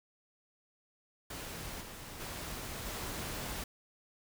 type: noise with level steps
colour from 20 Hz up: pink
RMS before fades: -43 / -47 / -42 / -40 dBFS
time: 1.3-3.64 s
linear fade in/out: 5 ms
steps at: 1.8 / 2.19 / 2.85 s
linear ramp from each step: 20 ms
effects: none